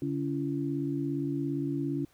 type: tone cluster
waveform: sine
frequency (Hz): 143 / 280.9 / 338.3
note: D3 / C#4 / E4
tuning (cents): -46 / +23 / +45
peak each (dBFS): -34 / -31 / -35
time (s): 0.02-2.05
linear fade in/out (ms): 2
effects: pink hiss -65 dBFS RMS until 2.13 s